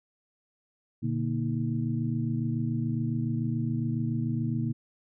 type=tone cluster; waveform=sine; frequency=119.3 / 146.4 / 232.2 / 314.3 Hz; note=A#2 / D3 / A#3 / D#4; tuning=+41 / -5 / -7 / +18 cents; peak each=-30 / -32 / -31 / -37 dBFS; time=1.02-4.73 s; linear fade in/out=20 ms; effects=none